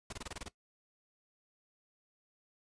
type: noise bursts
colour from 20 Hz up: pink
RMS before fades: -42 dBFS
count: 8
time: 0.1-0.484 s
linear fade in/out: 5 ms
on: 27 ms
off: 24 ms
effects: noise-tail reverb RT60 0.1 s tail -18 dB re dry + resampled to 22050 Hz